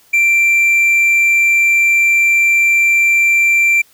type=tone; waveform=triangle; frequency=2355 Hz; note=D7; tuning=4 cents sharp; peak=-7 dBFS; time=0.13-3.82 s; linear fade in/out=10 ms; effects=white hiss -50 dBFS RMS until 3.93 s